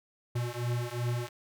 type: beating tone pair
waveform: square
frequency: 119.3 / 122 Hz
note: A#2 / B2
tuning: +41 / -21 cents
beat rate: 2.7 Hz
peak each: -34 / -34 dBFS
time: 0.35-1.29 s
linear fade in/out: 10 ms
effects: none